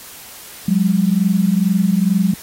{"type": "tone pair together", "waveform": "sine", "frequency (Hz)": [180.56, 202.8], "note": ["F#3", "G#3"], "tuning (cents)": [-42, -41], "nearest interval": "major second", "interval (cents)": 201, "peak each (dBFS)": -15, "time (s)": [0.68, 2.34], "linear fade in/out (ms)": 5, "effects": ["white hiss -37 dBFS RMS until 2.42 s", "AAC 48 kbps"]}